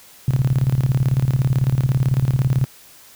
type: tone with tremolo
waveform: sine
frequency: 130.1 Hz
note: C3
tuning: 9 cents flat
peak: -12 dBFS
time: 0.28-2.65 s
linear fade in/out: 2 ms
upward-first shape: square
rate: 18 Hz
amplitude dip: 75%
effects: white hiss -46 dBFS RMS until 3.15 s